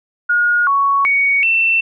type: tone with pitch steps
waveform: sine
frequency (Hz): 1436 / 1114 / 2237 / 2684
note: F6 / C#6 / C#7 / E7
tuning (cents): +48 / +8 / +15 / +31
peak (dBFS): -11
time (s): 0.29-1.81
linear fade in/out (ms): 10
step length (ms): 380
effects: none